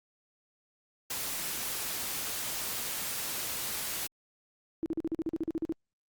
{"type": "noise", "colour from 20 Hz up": "white", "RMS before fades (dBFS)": -35, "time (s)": [1.1, 4.07], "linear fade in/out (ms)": 5}
{"type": "tone bursts", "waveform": "sine", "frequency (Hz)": 325, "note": "E4", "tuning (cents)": -24, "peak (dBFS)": -28, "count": 13, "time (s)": [4.83, 5.723], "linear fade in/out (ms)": 0, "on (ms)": 29, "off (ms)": 43}
{"effects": ["Opus 48 kbps"]}